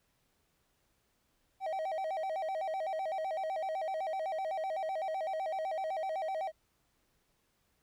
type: tone with vibrato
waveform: triangle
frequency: 698.5 Hz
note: F5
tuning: in tune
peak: -31 dBFS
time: 1.6-6.52 s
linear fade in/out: 50 ms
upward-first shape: square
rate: 7.9 Hz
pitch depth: 170 cents each way
effects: pink hiss -75 dBFS RMS until 7.82 s